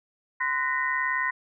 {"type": "tone cluster", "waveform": "sine", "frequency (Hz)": [1030, 1481, 1851, 1990], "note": ["C6", "F#6", "A#6", "B6"], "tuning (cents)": [-28, 1, -13, 13], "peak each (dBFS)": [-29, -34, -27, -31], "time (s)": [0.4, 1.31], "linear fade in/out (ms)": 10, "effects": []}